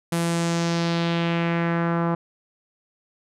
sawtooth tone with low-pass filter sweep, 168.9 Hz, E3, 42 cents sharp, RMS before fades -23 dBFS, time 0.12-2.15 s, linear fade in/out 5 ms, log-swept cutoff 11000 to 1100 Hz, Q 1.9, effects none

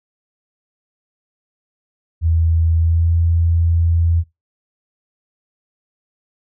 sine tone with pitch glide, 82.1 to 83.87 Hz, E2 to E2, -6 to +30 cents, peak -12 dBFS, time 2.21-4.24 s, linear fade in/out 50 ms, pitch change +36 cents, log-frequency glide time 2.77-3.11 s, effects noise-tail reverb RT60 0.2 s tail -20 dB re dry

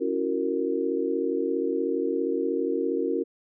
sine chord, F# dominant seventh, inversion second, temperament just, 277.5 / 333 / 370 / 462.5 Hz, C#4 / E4 / F#4 / A#4, +2 / +18 / 0 / -14 cents, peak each -30 / -30 / -29 / -28 dBFS, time 0-3.24 s, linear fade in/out 20 ms, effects none

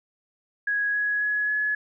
sine tone with pitch steps, 1661.2 / 1673.7 / 1686.3 / 1699 Hz, G#6 / G#6 / G#6 / G#6, 0 / +13 / +26 / +39 cents, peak -22 dBFS, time 0.67-1.75 s, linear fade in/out 5 ms, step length 270 ms, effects none

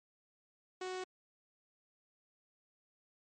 sawtooth tone, 370 Hz, F#4, in tune, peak -35 dBFS, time 0.81-1.04 s, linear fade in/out 5 ms, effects MP3 32 kbps

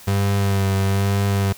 35% pulse tone with vibrato, 98.4 Hz, G2, 7 cents sharp, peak -15 dBFS, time 0.07-1.53 s, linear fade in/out 10 ms, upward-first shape sine, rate 1.1 Hz, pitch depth 25 cents each way, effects white hiss -43 dBFS RMS until 1.57 s

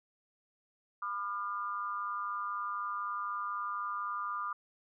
sine tone with amplitude modulation, 1203 Hz, D6, 41 cents sharp, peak -30 dBFS, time 1.02-4.53 s, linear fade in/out 5 ms, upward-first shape sine, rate 204 Hz, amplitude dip 85%, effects none

